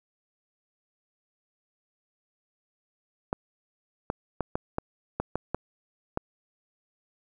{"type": "clicks", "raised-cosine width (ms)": 1, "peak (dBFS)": -13, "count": 9, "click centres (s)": [3.329, 4.101, 4.407, 4.555, 4.784, 5.2, 5.356, 5.546, 6.174], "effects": ["9-bit"]}